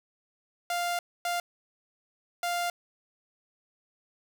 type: tone bursts at uneven times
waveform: sawtooth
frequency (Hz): 698.5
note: F5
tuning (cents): 0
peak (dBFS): -24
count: 3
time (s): 0.7-0.99 / 1.25-1.4 / 2.43-2.7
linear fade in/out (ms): 2
effects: none